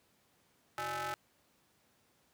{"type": "ring-modulated tone", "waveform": "sawtooth", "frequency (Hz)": 232.8, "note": "A#3", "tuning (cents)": -2, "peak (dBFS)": -29, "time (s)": [0.78, 1.14], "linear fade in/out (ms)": 0, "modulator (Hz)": 1070, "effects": ["pink hiss -71 dBFS RMS until 2.33 s", "high-pass 100 Hz 12 dB/octave"]}